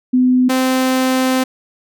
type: tone pair in turn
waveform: sine / sawtooth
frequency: 252.9 / 259.1 Hz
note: B3 / C4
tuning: +41 / -17 cents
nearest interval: unison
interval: 42 cents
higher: second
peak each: -9 dBFS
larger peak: neither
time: 0.13-0.49 / 0.49-1.44 s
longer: second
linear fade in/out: 10 ms
effects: none